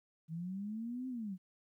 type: linear two-way sweep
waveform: sine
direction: up then down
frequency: 156.5 to 261.6 to 176.2 Hz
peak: -38 dBFS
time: 0.28-1.38 s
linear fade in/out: 50 ms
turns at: 1.08 s
effects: 13-bit